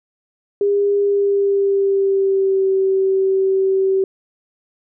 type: tone with pitch glide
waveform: sine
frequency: 404 to 384 Hz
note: G#4 to G4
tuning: -48 to -36 cents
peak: -13 dBFS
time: 0.61-4.04 s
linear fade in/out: 2 ms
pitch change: -88 cents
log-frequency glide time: 1-2.68 s
effects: none